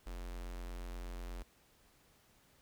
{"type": "tone with notch filter", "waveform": "square", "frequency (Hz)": 44.15, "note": "F1", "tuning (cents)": 20, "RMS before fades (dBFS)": -44, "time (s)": [0.06, 1.43], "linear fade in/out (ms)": 10, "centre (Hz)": 110, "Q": 0.65, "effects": ["pink hiss -68 dBFS RMS until 2.61 s"]}